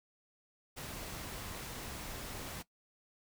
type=noise; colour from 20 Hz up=pink; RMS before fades=-44 dBFS; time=0.76-2.63 s; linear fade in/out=20 ms; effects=noise-tail reverb RT60 0.1 s tail -18 dB re dry